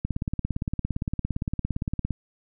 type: click train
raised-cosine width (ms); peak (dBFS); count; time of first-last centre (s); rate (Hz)
5; -14; 37; 0.05-2.107; 17.5
effects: none